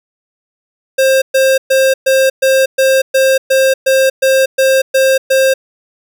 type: tone bursts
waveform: square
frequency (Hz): 531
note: C5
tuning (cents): +25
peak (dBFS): -8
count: 13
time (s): 0.98-5.54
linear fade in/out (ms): 10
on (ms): 240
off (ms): 120
effects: none

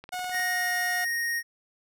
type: click train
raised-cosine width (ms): 0.3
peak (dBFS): -27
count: 8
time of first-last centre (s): 0.04-0.397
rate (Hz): 19.6
type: tone with pitch glide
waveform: sawtooth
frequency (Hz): 729 to 720.6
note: F#5 to F#5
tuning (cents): -26 to -46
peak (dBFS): -27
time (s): 0.12-1.05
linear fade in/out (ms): 10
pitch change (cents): -20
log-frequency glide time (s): 0.35-0.69
type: tone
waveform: square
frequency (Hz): 1864.7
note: A#6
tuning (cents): 0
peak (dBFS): -27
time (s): 0.31-1.43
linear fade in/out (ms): 50
effects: none

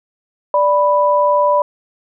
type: tone pair together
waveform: sine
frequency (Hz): 587.3 / 987.8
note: D5 / B5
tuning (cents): 0 / 0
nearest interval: major sixth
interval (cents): 900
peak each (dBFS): -13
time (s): 0.54-1.62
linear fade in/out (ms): 2
effects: none

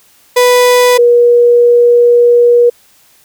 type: tone pair in turn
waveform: 35% pulse / sine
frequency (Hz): 493.9 / 479.6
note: B4 / A#4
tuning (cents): 0 / +49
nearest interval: minor second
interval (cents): 51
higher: first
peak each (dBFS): -3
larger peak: neither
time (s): 0.36-0.98 / 0.98-2.7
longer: second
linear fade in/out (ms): 10
effects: white hiss -47 dBFS RMS until 3.24 s

